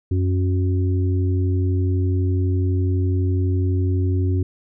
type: harmonic tone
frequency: 92 Hz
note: F#2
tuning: 9 cents flat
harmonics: 1 / 3 / 4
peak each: -17 / -27 / -29 dBFS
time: 0.11-4.43 s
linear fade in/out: 5 ms
effects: none